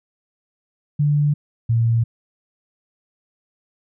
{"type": "tone pair in turn", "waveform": "sine", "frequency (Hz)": [146.83, 115.39], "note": ["D3", "A#2"], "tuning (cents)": [0, -17], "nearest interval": "major third", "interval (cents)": 417, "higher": "first", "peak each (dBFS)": -14, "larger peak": "neither", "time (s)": [[0.99, 1.34], [1.69, 2.04]], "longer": "neither", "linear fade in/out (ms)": 10, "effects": []}